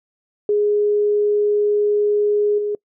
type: tone with level steps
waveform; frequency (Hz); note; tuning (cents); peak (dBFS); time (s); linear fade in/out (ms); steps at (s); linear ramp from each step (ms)
sine; 415.3; G#4; 0; -14 / -19; 0.49-2.75; 2; 2.58; 5
effects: noise-tail reverb RT60 0.1 s tail -25 dB re dry